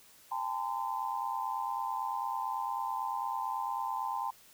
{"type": "tone cluster", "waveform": "sine", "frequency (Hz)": [810, 899, 1023], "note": ["G#5", "A5", "C6"], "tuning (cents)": [-43, 37, -39], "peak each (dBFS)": [-38, -36, -36], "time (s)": [0.31, 4.31], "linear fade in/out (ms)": 10, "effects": ["white hiss -59 dBFS RMS until 4.53 s"]}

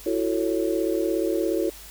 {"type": "chord", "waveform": "sine", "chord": "F# minor seventh", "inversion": "third", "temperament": "just", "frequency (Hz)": [333, 370, 444, 555], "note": ["E4", "F#4", "A4", "C#5"], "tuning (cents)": [18, 0, 16, 2], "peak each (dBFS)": [-25, -27, -28, -29], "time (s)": [0.06, 1.7], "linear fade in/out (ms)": 5, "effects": ["added 50 Hz sine -47 dBFS peak until 1.9 s", "white hiss -44 dBFS RMS until 1.9 s"]}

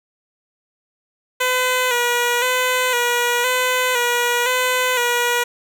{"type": "tone with vibrato", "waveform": "10% pulse", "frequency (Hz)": 493.9, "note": "B4", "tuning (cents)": 0, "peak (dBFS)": -8, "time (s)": [1.4, 5.44], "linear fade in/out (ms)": 10, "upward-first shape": "square", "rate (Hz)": 0.98, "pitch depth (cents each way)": 43, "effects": []}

